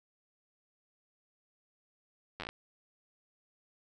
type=slowing click train; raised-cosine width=0.3 ms; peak=-23 dBFS; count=7; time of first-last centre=2.4-2.49 s; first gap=10 ms; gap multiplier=1.16; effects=none